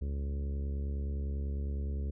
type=harmonic tone with a mistuned harmonic; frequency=69.9 Hz; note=C#2; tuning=15 cents sharp; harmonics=1 / 2 / 3 / 4 / 5 / 6 / 7 / 8; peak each=-32 / -46 / -45 / -52 / -53 / -51 / -58 / -60 dBFS; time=0.01-2.11 s; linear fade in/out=10 ms; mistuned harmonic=1; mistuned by=+32 cents; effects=none